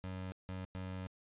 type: tone bursts at uneven times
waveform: 25% pulse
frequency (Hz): 93.2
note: F#2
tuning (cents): +13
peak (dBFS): -37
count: 3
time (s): 0.04-0.32 / 0.49-0.65 / 0.75-1.07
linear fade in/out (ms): 0
effects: resampled to 8000 Hz